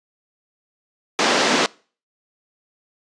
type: band-pass noise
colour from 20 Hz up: pink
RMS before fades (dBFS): -18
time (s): 1.19-1.66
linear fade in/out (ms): 0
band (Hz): 240 to 6200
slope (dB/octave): 24
effects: noise-tail reverb RT60 0.4 s tail -24 dB re dry + resampled to 22050 Hz